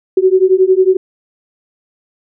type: beating tone pair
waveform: sine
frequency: 370 / 381 Hz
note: F#4 / G4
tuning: 0 / -49 cents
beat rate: 11 Hz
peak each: -10 dBFS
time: 0.17-0.97 s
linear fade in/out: 5 ms
effects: none